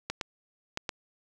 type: clicks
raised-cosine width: 0.2 ms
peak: -14 dBFS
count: 4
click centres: 0.1 / 0.212 / 0.774 / 0.892 s
effects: none